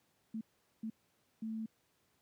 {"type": "tone bursts at uneven times", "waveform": "sine", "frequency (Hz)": 221.4, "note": "A3", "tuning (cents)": 11, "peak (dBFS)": -37, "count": 3, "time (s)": [[0.34, 0.41], [0.83, 0.9], [1.42, 1.66]], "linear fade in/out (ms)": 5, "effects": ["pink hiss -75 dBFS RMS until 2.21 s", "high-pass 100 Hz 12 dB/octave"]}